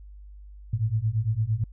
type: beating tone pair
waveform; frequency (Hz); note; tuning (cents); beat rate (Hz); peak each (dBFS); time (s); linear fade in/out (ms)
sine; 105.8 / 114.6; G#2 / A#2; +33 / -29; 8.8; -26 / -25; 0.73-1.64; 5
effects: added 50 Hz sine -42 dBFS peak until 1.72 s